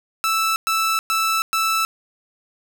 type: tone bursts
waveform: sawtooth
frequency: 1318.5 Hz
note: E6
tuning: in tune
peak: -14 dBFS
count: 4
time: 0.24-1.85 s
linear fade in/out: 0 ms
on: 320 ms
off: 110 ms
effects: none